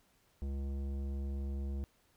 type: tone with tanh clipping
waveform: sine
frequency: 68.9 Hz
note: C#2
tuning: 10 cents flat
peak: -37 dBFS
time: 0.42-1.84 s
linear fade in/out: 0 ms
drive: 14 dB
effects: pink hiss -71 dBFS RMS until 2.16 s